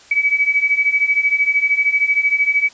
sine beating tone pair, 2273 / 2286 Hz, C#7 / D7, +43 / -47 cents, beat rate 13 Hz, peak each -18 / -15 dBFS, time 0.11-2.69 s, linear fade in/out 5 ms, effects white hiss -45 dBFS RMS until 2.73 s + resampled to 16000 Hz

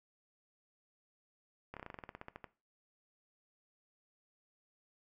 slowing click train, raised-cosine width 0.5 ms, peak -30 dBFS, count 15, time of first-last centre 1.74-2.443 s, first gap 27 ms, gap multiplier 1.09, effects noise-tail reverb RT60 0.3 s tail -17 dB re dry

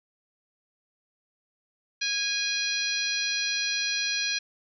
harmonic tone, 824 Hz, G#5, 14 cents flat, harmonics 2 / 3 / 4 / 5 / 6 / 7, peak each -34 / -31 / -35 / -30 / -37 / -34 dBFS, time 2.01-4.39 s, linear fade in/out 10 ms, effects none

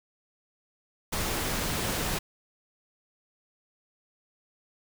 pink noise, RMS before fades -30 dBFS, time 1.12-2.19 s, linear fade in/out 10 ms, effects none

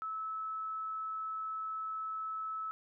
sine tone, 1302 Hz, E6, 22 cents flat, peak -36 dBFS, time 0.02-2.71 s, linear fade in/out 0 ms, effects none

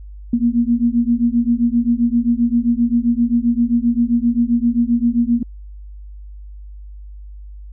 sine beating tone pair, 233.1 / 240.7 Hz, A#3 / B3, 0 / -44 cents, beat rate 7.6 Hz, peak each -16 dBFS, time 0.33-5.43 s, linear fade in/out 5 ms, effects added 50 Hz sine -32 dBFS peak until 7.72 s

